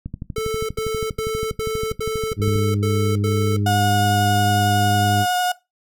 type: click train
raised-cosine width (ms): 5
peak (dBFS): -16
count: 32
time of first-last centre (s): 0.06-2.56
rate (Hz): 12.4
type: tone bursts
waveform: square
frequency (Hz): 440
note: A4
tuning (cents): 0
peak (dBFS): -22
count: 8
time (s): 0.36-3.567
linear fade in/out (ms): 5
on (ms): 330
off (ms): 81
type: harmonic tone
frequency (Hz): 102.2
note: G#2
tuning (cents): -27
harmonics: 1 / 2 / 3 / 4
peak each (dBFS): -19 / -26 / -29 / -34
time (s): 2.36-5.26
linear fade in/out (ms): 50
type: tone with vibrato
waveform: 35% pulse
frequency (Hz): 723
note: F#5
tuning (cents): -40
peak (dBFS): -16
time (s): 3.66-5.52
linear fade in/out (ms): 5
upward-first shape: triangle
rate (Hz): 11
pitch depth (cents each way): 12
effects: noise-tail reverb RT60 0.2 s tail -18 dB re dry